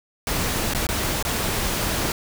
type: noise with dropouts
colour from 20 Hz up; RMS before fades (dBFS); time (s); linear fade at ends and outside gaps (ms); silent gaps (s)
pink; -24; 0.27-2.12; 1; 0.736-0.748 / 0.868-0.889 / 1.226-1.25
effects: none